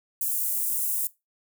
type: high-pass noise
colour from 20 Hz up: white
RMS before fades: -27 dBFS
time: 0.21-1.07 s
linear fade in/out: 2 ms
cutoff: 8800 Hz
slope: 24 dB/octave
effects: noise-tail reverb RT60 0.2 s tail -18 dB re dry